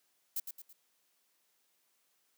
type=noise with echo; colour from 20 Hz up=violet; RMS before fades=-35 dBFS; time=0.36-0.4 s; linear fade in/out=5 ms; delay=110 ms; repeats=3; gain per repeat=-7 dB; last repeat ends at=0.73 s; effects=white hiss -75 dBFS RMS until 2.37 s + high-pass 200 Hz 12 dB/octave